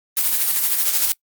blue noise with tremolo, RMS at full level -17 dBFS, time 0.17-1.12 s, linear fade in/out 0 ms, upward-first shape sine, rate 13 Hz, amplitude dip 45%, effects noise-tail reverb RT60 0.1 s tail -22 dB re dry + Opus 32 kbps

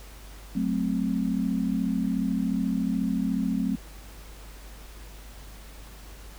sine chord, F# diminished, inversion none, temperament equal with one note detuned, 185 / 219 / 261.6 Hz, F#3 / A3 / C4, 0 / -8 / 0 cents, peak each -28 dBFS, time 0.55-3.76 s, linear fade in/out 10 ms, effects added 50 Hz sine -43 dBFS peak until 6.38 s + pink hiss -49 dBFS RMS until 6.38 s

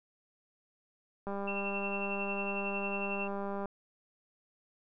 click train, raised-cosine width 1 ms, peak -25 dBFS, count 476, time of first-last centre 1.27-3.657 s, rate 199 Hz
sine tone with tremolo, 2700 Hz, E7, 41 cents sharp, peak -34 dBFS, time 1.47-3.28 s, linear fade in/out 10 ms, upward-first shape sine, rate 11 Hz, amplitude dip 55%
effects none

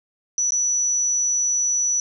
sine tone with dropouts, 5920 Hz, F#8, in tune, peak -18 dBFS, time 0.38-2 s, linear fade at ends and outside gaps 1 ms, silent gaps 0.507-0.52 s, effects none

